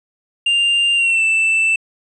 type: tone with pitch glide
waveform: triangle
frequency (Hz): 2794 to 2654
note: F7 to E7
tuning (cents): 0 to +11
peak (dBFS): -11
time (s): 0.46-1.76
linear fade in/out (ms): 5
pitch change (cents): -89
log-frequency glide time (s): 0.95-1.23
effects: resampled to 24000 Hz